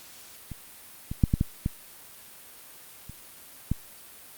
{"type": "clicks", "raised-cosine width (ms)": 5, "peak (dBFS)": [-24, -19, -6, -9, -10, -13, -28, -12], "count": 8, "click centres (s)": [0.517, 1.115, 1.238, 1.339, 1.411, 1.661, 3.096, 3.716], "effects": ["white hiss -48 dBFS RMS until 4.37 s", "Opus 48 kbps"]}